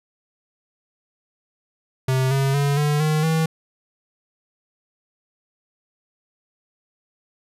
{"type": "tone with pitch steps", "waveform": "square", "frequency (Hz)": [130.81, 136.29, 141.99, 147.94, 154.13, 160.58], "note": ["C3", "C#3", "C#3", "D3", "D#3", "E3"], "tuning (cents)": [0, -29, 42, 13, -16, -45], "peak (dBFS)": -18, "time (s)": [2.08, 3.46], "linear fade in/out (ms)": 5, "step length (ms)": 230, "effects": ["resampled to 32000 Hz"]}